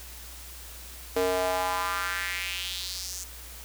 square tone with high-pass filter sweep, 91.9 Hz, F#2, 11 cents flat, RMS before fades -30 dBFS, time 1.16-3.24 s, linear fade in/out 5 ms, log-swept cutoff 430 to 6800 Hz, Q 3, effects added 60 Hz sine -45 dBFS peak until 3.64 s + white hiss -45 dBFS RMS until 3.64 s

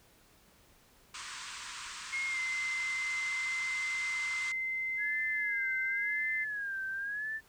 pink band-pass noise, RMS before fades -44 dBFS, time 1.14-4.52 s, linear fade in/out 5 ms, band 960 to 8800 Hz, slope 96 dB/octave
sine tone with pitch glide, 2146 to 2071 Hz, C7 to C7, +43 to -18 cents, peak -32 dBFS, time 2.12-6.45 s, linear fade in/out 20 ms, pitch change -61 cents, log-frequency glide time 2.27-2.4 s
sine tone with vibrato, 1658 Hz, G#6, 3 cents flat, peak -34 dBFS, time 4.97-7.41 s, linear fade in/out 50 ms, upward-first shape sine, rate 0.93 Hz, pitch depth 110 cents each way
effects pink hiss -63 dBFS RMS until 7.48 s

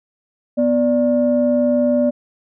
sine tone pair together, 246.9 / 587.2 Hz, B3 / D5, 0 / 0 cents, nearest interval octave + minor third, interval 1500 cents, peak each -15 dBFS, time 0.57-2.11 s, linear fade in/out 20 ms, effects tanh soft clip ceiling -6 dBFS

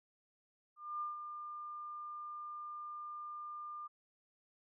sine tone with ADSR envelope, 1200 Hz, D6, 37 cents sharp, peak -36 dBFS, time 0.76-3.88 s, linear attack 250 ms, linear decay 150 ms, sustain -7 dB, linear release 18 ms, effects none

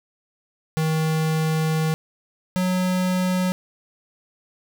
square tone pair in turn, 158.2 / 183.5 Hz, D#3 / F#3, +29 / -14 cents, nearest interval minor third, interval 257 cents, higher second, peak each -20 dBFS, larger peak neither, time 0.77-1.94 / 2.56-3.52 s, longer first, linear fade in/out 0 ms, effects none

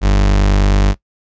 40% pulse tone, 49.39 Hz, G1, 14 cents sharp, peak -8 dBFS, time 0.01-0.95 s, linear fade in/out 50 ms, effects noise-tail reverb RT60 0.1 s tail -19 dB re dry + resampled to 16000 Hz

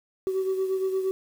sine beating tone pair, 379.1 / 387.7 Hz, F#4 / G4, +42 / -19 cents, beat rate 8.6 Hz, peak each -23 / -31 dBFS, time 0.27-1.11 s, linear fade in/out 0 ms, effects tanh soft clip ceiling -20 dBFS + 8-bit

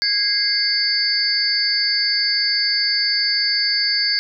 sine tone cluster, 1639 / 2098 / 4553 / 4964 Hz, G#6 / C7 / C#8 / D#8, -23 / +4 / +45 / -5 cents, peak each -26 / -26 / -18 / -23 dBFS, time 0.02-4.19 s, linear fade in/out 0 ms, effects none

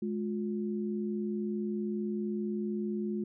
sine tone pair together, 211.2 / 355.8 Hz, G#3 / F4, +29 / +32 cents, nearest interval major sixth, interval 903 cents, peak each -32 / -36 dBFS, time 0.02-3.24 s, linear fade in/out 5 ms, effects none

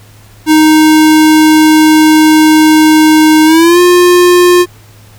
square tone with pitch glide, 311.1 to 355.3 Hz, D#4 to F4, 0 to +30 cents, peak -3 dBFS, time 0.46-4.66 s, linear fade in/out 50 ms, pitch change +230 cents, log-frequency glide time 3.45-3.8 s, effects added 105 Hz sine -37 dBFS peak until 5.18 s + pink hiss -41 dBFS RMS until 5.18 s

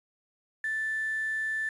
sine tone with quantisation, 1760 Hz, A6, in tune, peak -28 dBFS, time 0.64-1.69 s, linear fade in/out 2 ms, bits 8, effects resampled to 24000 Hz

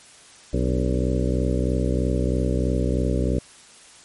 harmonic tone with a mistuned harmonic, 63.1 Hz, B1, 38 cents sharp, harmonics 1 / 2 / 3 / 4 / 5 / 6 / 7 / 8 / 9, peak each -23 / -26 / -28 / -29 / -30 / -31 / -31 / -32 / -33 dBFS, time 0.53-3.39 s, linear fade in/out 5 ms, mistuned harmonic 5, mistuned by -85 cents, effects white hiss -48 dBFS RMS until 4.04 s + MP3 48 kbps

